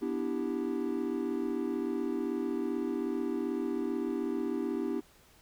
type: chord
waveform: triangle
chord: E minor seventh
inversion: second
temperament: equal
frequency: 246.9 / 293.7 / 329.6 / 392 Hz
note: B3 / D4 / E4 / G4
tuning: 0 / 0 / 0 / 0 cents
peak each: -34 / -34 / -34 / -34 dBFS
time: 0.01-5.01 s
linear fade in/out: 20 ms
effects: pink hiss -61 dBFS RMS until 5.41 s